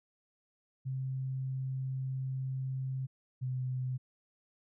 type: tone pair in turn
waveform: sine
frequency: 131.8 / 128.2 Hz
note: C3 / C3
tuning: +13 / -35 cents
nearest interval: unison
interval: 48 cents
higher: first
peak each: -33 / -32 dBFS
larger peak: second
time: 0.85-3.07 / 3.41-3.98 s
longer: first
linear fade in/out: 20 ms
effects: none